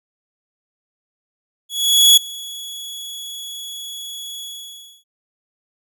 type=tone with ADSR envelope; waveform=sawtooth; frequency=3369 Hz; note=G#7; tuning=24 cents sharp; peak=-3 dBFS; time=1.69-5.04 s; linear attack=480 ms; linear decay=8 ms; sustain=-23 dB; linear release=620 ms; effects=none